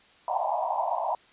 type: band-pass noise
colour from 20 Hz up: pink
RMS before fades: -28 dBFS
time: 0.28-1.15 s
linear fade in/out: 2 ms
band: 620 to 1000 Hz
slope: 96 dB/octave
effects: white hiss -57 dBFS RMS until 1.32 s + resampled to 8000 Hz